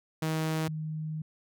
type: tone pair in turn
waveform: sawtooth / sine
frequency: 158.4 / 155.86 Hz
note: D#3 / D#3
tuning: +31 / +3 cents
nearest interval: unison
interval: 28 cents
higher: first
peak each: -24 / -32 dBFS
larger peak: first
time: 0.22-0.68 / 0.68-1.22 s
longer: second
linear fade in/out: 5 ms
effects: none